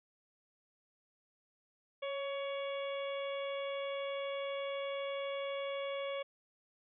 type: harmonic tone with a mistuned harmonic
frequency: 561 Hz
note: C#5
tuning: 21 cents sharp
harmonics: 1 / 2 / 3 / 4 / 5 / 6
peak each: -37 / -46 / -55 / -47 / -52 / -50 dBFS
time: 2.02-6.23 s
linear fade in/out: 10 ms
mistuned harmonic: 1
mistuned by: -26 cents
effects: none